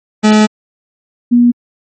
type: tone pair in turn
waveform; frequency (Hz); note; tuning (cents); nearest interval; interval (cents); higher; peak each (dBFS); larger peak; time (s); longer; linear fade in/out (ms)
40% pulse / sine; 213.9 / 241; A3 / B3; -49 / -42; major second; 207; second; -4; neither; 0.23-0.47 / 1.31-1.52; first; 20
effects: MP3 32 kbps